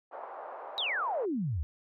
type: band-pass noise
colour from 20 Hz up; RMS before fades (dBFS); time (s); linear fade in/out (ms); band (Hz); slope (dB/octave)
white; -43; 0.11-1.26; 20; 540 to 970; 24
type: exponential sweep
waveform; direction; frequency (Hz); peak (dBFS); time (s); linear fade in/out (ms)
sine; down; 3951 to 68.2; -29; 0.78-1.63; 0
effects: none